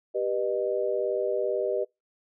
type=chord; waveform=sine; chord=G augmented; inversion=none; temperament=just; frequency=392 / 490 / 612.5 Hz; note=G4 / B4 / D#5; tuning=0 / -14 / -27 cents; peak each=-29 dBFS; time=0.14-1.85 s; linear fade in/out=20 ms; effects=noise-tail reverb RT60 0.2 s tail -25 dB re dry